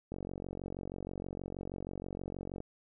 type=click train; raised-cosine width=2 ms; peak=-27 dBFS; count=116; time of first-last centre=0.12-2.604 s; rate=46.3 Hz; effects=none